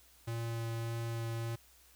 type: tone with vibrato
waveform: square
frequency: 115.3 Hz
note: A#2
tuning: 19 cents flat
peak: -36 dBFS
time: 0.27-1.56 s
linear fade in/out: 10 ms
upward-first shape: sine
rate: 1.7 Hz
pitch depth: 8 cents each way
effects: added 62 Hz sine -67 dBFS peak until 1.95 s + white hiss -63 dBFS RMS until 1.95 s